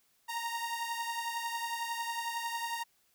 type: beating tone pair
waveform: sawtooth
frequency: 927 / 938 Hz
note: A#5 / A#5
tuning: -10 / +11 cents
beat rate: 11 Hz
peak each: -32 / -36 dBFS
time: 0.28-2.84 s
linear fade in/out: 20 ms
effects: white hiss -71 dBFS RMS until 3.14 s